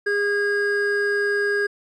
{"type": "tone pair together", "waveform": "triangle", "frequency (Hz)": [408.2, 1633], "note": ["G#4", "G#6"], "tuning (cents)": [-30, -30], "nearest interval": "2 octaves", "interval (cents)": 2400, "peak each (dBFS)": -20, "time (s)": [0.06, 1.67], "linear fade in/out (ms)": 10, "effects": ["resampled to 24000 Hz"]}